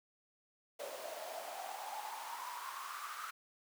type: noise with high-pass filter sweep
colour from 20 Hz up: pink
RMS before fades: -45 dBFS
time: 0.79-3.31 s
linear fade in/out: 10 ms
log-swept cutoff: 560 to 1300 Hz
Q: 7.9
effects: none